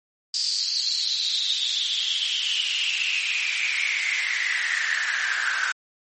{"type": "noise with high-pass filter sweep", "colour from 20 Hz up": "pink", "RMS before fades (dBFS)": -25, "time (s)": [0.34, 5.72], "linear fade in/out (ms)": 2, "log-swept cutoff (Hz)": [4800, 1500], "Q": 9, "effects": ["MP3 32 kbps"]}